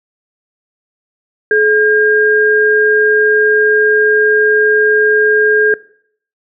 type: tone pair together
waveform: sine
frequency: 427.1 / 1612.5 Hz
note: G#4 / G6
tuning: +48 / +48 cents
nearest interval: octave + major seventh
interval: 2300 cents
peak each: -10 dBFS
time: 1.51-5.74 s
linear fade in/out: 2 ms
effects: noise-tail reverb RT60 0.6 s tail -20 dB re dry